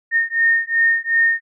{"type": "beating tone pair", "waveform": "sine", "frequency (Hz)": [1833, 1835.7], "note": ["A#6", "A#6"], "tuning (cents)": [-30, -27], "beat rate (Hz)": 2.7, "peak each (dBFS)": -17, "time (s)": [0.11, 1.41], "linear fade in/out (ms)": 50, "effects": []}